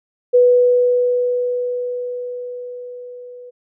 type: tone with level ramp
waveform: sine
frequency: 492.6 Hz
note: B4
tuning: 5 cents flat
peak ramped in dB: -7 to -34 dBFS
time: 0.33-3.51 s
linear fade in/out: 20 ms
effects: none